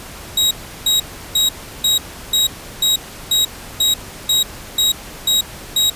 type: tone bursts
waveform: sawtooth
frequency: 3814 Hz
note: A#7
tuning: 39 cents sharp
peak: -9 dBFS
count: 12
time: 0.37-5.9 s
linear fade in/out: 5 ms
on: 140 ms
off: 350 ms
effects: pink hiss -34 dBFS RMS until 5.95 s + resampled to 32000 Hz